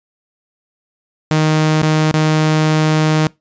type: tone with dropouts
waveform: sawtooth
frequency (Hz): 155.56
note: D#3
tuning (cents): 0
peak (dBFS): -7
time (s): 1.31-3.27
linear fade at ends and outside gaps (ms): 0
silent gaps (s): 1.819-1.829 / 2.113-2.14
effects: noise-tail reverb RT60 0.2 s tail -23 dB re dry + resampled to 16000 Hz